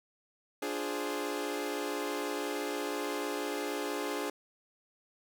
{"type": "chord", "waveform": "sawtooth", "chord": "D half-diminished seventh", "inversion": "none", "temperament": "equal", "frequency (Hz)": [293.7, 349.2, 415.3, 523.3], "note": ["D4", "F4", "Ab4", "C5"], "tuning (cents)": [0, 0, 0, 0], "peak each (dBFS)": [-34, -37, -33, -37], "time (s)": [0.62, 4.3], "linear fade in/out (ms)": 5, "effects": []}